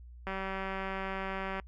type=click train; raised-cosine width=0.5 ms; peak=-22 dBFS; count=256; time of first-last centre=0.27-1.598 s; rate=192 Hz; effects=noise-tail reverb RT60 0.1 s tail -26 dB re dry + added 60 Hz sine -47 dBFS peak until 1.67 s